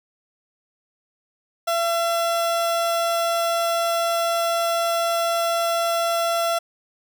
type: tone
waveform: 30% pulse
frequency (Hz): 676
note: E5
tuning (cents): +43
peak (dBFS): -17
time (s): 1.67-6.59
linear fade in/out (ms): 10
effects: none